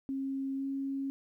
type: tone with pitch glide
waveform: sine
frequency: 270.2 to 272.9 Hz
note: C#4 to C#4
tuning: -44 to -27 cents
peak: -32 dBFS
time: 0.09-1.1 s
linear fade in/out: 0 ms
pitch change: +17 cents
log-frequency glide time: 0.55-0.65 s
effects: 12-bit